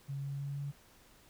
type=tone with pitch steps; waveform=sine; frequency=138.59 / 139.63 / 140.69 / 141.75 Hz; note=C#3 / C#3 / C#3 / C#3; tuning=0 / +13 / +26 / +39 cents; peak=-36 dBFS; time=0.08-0.72 s; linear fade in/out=20 ms; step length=160 ms; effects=pink hiss -62 dBFS RMS until 1.29 s